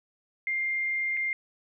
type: tone with dropouts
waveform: sine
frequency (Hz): 2108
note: C7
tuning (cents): +12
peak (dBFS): -26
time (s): 0.47-1.33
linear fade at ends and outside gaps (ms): 1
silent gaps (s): 1.169-1.172
effects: none